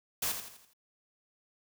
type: noise with echo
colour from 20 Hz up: white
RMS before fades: -32 dBFS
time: 0.22-0.32 s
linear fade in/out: 5 ms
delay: 83 ms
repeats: 5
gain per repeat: -7 dB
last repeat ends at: 0.735 s
effects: none